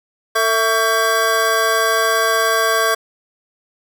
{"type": "tone cluster", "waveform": "square", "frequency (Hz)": [449.8, 662, 1129, 1584], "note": ["A4", "E5", "C#6", "G6"], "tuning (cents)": [38, 7, 31, 18], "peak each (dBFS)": [-22, -21, -19, -20], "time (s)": [0.35, 2.95], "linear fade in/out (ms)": 10, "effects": []}